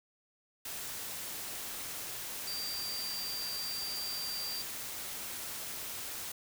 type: tone in noise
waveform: sine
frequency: 4715 Hz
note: D8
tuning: 6 cents sharp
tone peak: -37 dBFS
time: 2.47-4.62 s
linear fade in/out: 5 ms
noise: white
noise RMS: -41 dBFS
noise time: 0.65-6.32 s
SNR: +1 dB
effects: none